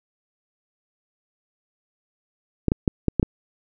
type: clicks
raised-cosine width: 3 ms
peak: -5 dBFS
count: 6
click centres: 2.683 / 2.719 / 2.878 / 3.083 / 3.197 / 3.229 s
effects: none